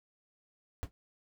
brown noise with exponential decay, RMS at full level -32 dBFS, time 0.83-0.91 s, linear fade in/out 0 ms, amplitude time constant 16 ms, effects none

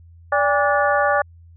harmonic tone with a mistuned harmonic, 290 Hz, D4, 22 cents flat, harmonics 2 / 3 / 4 / 5 / 6, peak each -19 / -21 / -22 / -23 / -24 dBFS, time 0.32-1.22 s, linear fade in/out 5 ms, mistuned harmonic 3, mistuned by -120 cents, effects added 84 Hz sine -43 dBFS peak until 1.56 s

